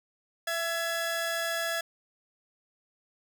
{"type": "tone pair together", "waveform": "sawtooth", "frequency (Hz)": [667.6, 1686], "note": ["E5", "G#6"], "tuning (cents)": [22, 26], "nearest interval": "octave + major third", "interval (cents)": 1604, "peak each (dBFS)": -28, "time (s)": [0.47, 1.81], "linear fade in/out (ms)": 5, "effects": []}